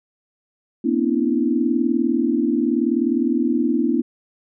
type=tone cluster; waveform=sine; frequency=234.3 / 254.9 / 293.9 / 333.8 Hz; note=A#3 / C4 / D4 / E4; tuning=+9 / -45 / +1 / +22 cents; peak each=-22 dBFS; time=0.84-4.02 s; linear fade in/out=10 ms; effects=none